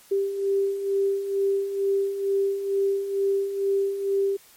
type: beating tone pair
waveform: sine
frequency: 392.5 / 394.7 Hz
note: G4 / G4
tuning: +2 / +12 cents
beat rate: 2.2 Hz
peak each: -29 / -22 dBFS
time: 0.11-4.37 s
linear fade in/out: 10 ms
effects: white hiss -53 dBFS RMS until 4.56 s + MP3 64 kbps